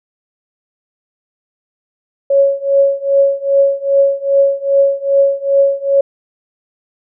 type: tone with tremolo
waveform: sine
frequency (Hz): 554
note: C#5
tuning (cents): -1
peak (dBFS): -5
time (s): 2.3-6.01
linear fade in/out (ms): 5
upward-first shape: triangle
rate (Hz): 2.5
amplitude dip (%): 95
effects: none